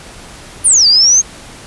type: exponential two-way sweep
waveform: sine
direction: down then up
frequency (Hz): 10000 to 4583 to 6520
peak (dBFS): -5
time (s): 0.64-1.22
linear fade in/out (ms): 20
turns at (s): 0.87
effects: pink hiss -34 dBFS RMS until 1.66 s + resampled to 24000 Hz